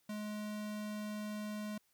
square tone, 210.7 Hz, G#3, 25 cents sharp, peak -40 dBFS, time 0.09-1.78 s, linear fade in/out 5 ms, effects white hiss -75 dBFS RMS until 1.93 s

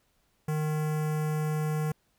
square tone with notch filter, 153.6 Hz, D#3, 22 cents flat, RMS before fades -29 dBFS, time 0.48-1.92 s, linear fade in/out 5 ms, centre 3900 Hz, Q 0.73, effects pink hiss -71 dBFS RMS until 2.18 s

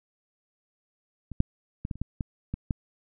clicks, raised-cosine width 5 ms, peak -25 / -8 / -19 / -19 / -30 / -17 / -17 / -18 / -14 dBFS, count 9, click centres 1.317 / 1.404 / 1.851 / 1.912 / 1.956 / 2.016 / 2.208 / 2.54 / 2.708 s, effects none

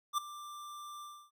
square tone with ADSR envelope, 1182 Hz, D6, 11 cents sharp, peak -28 dBFS, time 0.13-1.31 s, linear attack 47 ms, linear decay 9 ms, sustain -17 dB, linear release 290 ms, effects none

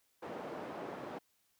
white band-pass noise, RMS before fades -44 dBFS, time 0.22-1.19 s, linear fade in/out 10 ms, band 220 to 710 Hz, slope 12 dB/octave, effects white hiss -75 dBFS RMS until 1.59 s

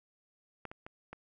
clicks, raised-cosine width 0.5 ms, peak -26 / -30 / -30 / -29 dBFS, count 4, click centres 0.653 / 0.715 / 0.865 / 1.13 s, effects none

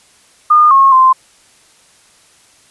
sine tone with pitch steps, 1217 / 1085 / 1042 Hz, D#6 / C#6 / C6, -39 / -37 / -7 cents, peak -4 dBFS, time 0.5-1.13 s, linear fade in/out 10 ms, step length 210 ms, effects white hiss -48 dBFS RMS until 2.7 s + resampled to 24000 Hz

